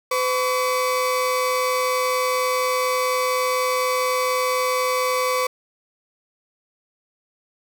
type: tone pair together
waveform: 35% pulse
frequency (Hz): 507 / 1138.2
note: B4 / C#6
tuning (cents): +45 / +45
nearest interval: octave + major second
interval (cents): 1400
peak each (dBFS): -20 / -21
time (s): 0.11-5.47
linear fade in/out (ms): 5
effects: none